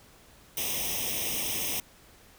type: noise with comb filter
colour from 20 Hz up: white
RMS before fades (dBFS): -31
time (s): 0.57-1.8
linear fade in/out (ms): 2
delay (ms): 0.34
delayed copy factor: +0.9
effects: pink hiss -56 dBFS RMS until 2.38 s